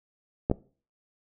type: clicks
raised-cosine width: 2 ms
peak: -10 dBFS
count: 2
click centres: 0.499 / 0.514 s
effects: noise-tail reverb RT60 0.4 s tail -21 dB re dry